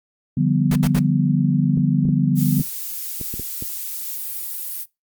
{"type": "chord", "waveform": "sine", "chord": "G dominant seventh", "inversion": "second", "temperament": "equal with one note detuned", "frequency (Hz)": [146.83, 174.61, 194.98, 246.9], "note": ["D3", "F3", "G3", "B3"], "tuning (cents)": [0, 0, -9, 0], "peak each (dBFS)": [-18, -21, -23, -21], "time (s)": [0.37, 2.62], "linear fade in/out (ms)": 5}
{"type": "noise bursts", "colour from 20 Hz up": "pink", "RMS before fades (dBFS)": -26, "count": 3, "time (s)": [0.71, 0.992], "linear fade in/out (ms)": 5, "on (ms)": 48, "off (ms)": 69}
{"type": "clicks", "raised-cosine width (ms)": 3, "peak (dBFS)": -18, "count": 8, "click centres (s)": [1.774, 2.053, 2.09, 2.596, 3.213, 3.34, 3.396, 3.624]}
{"type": "noise", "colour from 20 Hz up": "violet", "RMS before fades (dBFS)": -28, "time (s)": [2.35, 4.86], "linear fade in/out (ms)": 50}
{"effects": ["noise-tail reverb RT60 0.2 s tail -21 dB re dry", "Opus 48 kbps"]}